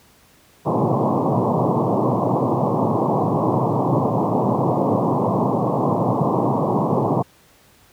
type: band-pass noise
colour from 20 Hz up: pink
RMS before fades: -19 dBFS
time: 0.65-7.23 s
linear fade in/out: 20 ms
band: 110 to 1100 Hz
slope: 96 dB/octave
effects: pink hiss -53 dBFS RMS until 7.92 s + high-pass 60 Hz 12 dB/octave